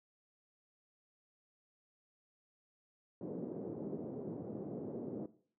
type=band-pass noise; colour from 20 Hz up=white; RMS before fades=-43 dBFS; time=3.21-5.26 s; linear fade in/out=2 ms; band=140 to 450 Hz; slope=24 dB/octave; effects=noise-tail reverb RT60 0.5 s tail -17 dB re dry